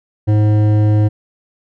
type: tone with hard clipping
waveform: triangle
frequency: 105.9 Hz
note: G#2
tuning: 34 cents sharp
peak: -11 dBFS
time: 0.27-1.09 s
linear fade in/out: 20 ms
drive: 15 dB
effects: none